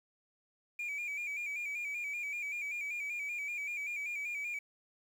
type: tone with vibrato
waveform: sine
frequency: 2349 Hz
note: D7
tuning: in tune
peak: -33 dBFS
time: 0.79-4.59 s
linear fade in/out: 5 ms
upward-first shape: square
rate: 5.2 Hz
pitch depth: 48 cents each way
effects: tanh soft clip ceiling -35 dBFS + 10-bit